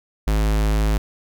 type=tone; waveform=square; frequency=52.9 Hz; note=G#1; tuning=33 cents sharp; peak=-17 dBFS; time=0.27-0.98 s; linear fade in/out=5 ms; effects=none